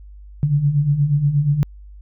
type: beating tone pair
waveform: sine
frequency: 138.59 / 146.99 Hz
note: C#3 / D3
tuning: 0 / +2 cents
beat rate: 8.4 Hz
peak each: -21 / -15 dBFS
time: 0.43-1.63 s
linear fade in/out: 0 ms
effects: added 50 Hz sine -37 dBFS peak until 2.01 s